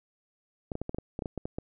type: clicks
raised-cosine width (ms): 2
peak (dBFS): -20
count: 12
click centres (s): 0.718 / 0.754 / 0.816 / 0.894 / 0.946 / 0.985 / 1.191 / 1.222 / 1.258 / 1.377 / 1.455 / 1.585
effects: none